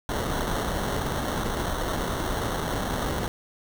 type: noise with sample-and-hold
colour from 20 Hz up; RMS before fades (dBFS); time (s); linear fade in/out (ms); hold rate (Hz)
pink; -28; 0.09-3.28; 0; 2450
effects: none